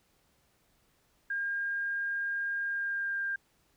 sine tone with pitch glide, 1612 to 1596.2 Hz, G6 to G6, +48 to +31 cents, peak -30 dBFS, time 1.3-3.36 s, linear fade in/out 5 ms, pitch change -17 cents, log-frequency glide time 2.64-3.22 s, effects pink hiss -70 dBFS RMS until 3.76 s

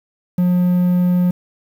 triangle tone, 178.8 Hz, F3, 41 cents sharp, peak -10 dBFS, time 0.38-1.31 s, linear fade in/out 5 ms, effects 7-bit

